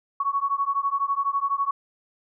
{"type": "beating tone pair", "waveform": "sine", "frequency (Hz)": [1108.7, 1120.7], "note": ["C#6", "C#6"], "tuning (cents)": [0, 19], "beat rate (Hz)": 12, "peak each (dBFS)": -25, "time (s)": [0.2, 1.71], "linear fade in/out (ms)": 5, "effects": []}